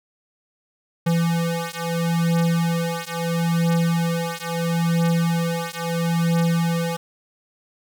square beating tone pair, 167.6 / 168.35 Hz, E3 / E3, +29 / +37 cents, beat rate 0.75 Hz, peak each -23 dBFS, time 1.06-6.97 s, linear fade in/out 10 ms, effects none

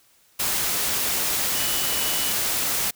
sine tone in noise, 2955 Hz, F#7, 3 cents flat, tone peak -32 dBFS, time 1.55-2.33 s, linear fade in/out 10 ms, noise white, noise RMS -24 dBFS, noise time 0.39-2.91 s, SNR -11 dB, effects white hiss -59 dBFS RMS until 2.95 s

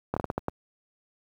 slowing click train, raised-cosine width 1 ms, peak -13 dBFS, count 7, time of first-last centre 0.14-0.484 s, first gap 25 ms, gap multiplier 1.33, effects high-pass 60 Hz 12 dB/octave + 9-bit

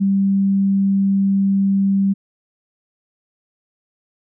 sine tone, 196 Hz, G3, in tune, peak -13 dBFS, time 0-2.14 s, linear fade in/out 20 ms, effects none

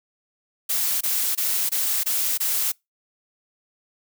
blue noise bursts, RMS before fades -23 dBFS, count 6, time 0.69-2.72 s, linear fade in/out 10 ms, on 320 ms, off 22 ms, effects noise-tail reverb RT60 0.2 s tail -26 dB re dry

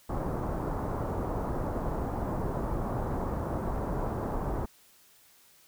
pink low-pass noise, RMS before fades -32 dBFS, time 0.09-4.66 s, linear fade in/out 10 ms, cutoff 1100 Hz, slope 24 dB/octave, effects white hiss -60 dBFS RMS until 5.67 s

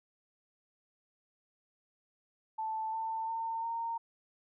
sine tone with pitch steps, 880 / 893.3 / 906.8 / 920.6 Hz, A5 / A5 / A#5 / A#5, 0 / +26 / -48 / -22 cents, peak -33 dBFS, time 2.58-3.98 s, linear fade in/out 10 ms, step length 350 ms, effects none

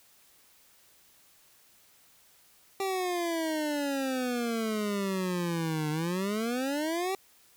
25% pulse exponential two-way sweep, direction down then up, 392 to 150.7 to 392 Hz, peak -25 dBFS, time 2.8-7.15 s, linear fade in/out 2 ms, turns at 5.9 s, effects white hiss -61 dBFS RMS until 7.56 s

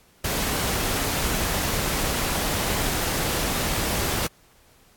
pink noise, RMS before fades -25 dBFS, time 0.24-4.27 s, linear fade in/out 5 ms, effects pink hiss -57 dBFS RMS until 4.96 s + AAC 64 kbps

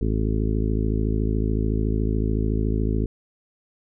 harmonic tone, 53.8 Hz, A1, 38 cents flat, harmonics 1 / 2 / 3 / 4 / 5 / 6 / 7 / 8, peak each -23 / -26 / -32 / -29 / -30 / -35 / -32 / -34 dBFS, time 0.01-3.06 s, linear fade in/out 5 ms, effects none

